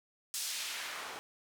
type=noise with band-pass filter sweep; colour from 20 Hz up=white; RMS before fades=-40 dBFS; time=0.34-1.19 s; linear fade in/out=0 ms; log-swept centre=7100 to 740 Hz; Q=0.79; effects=none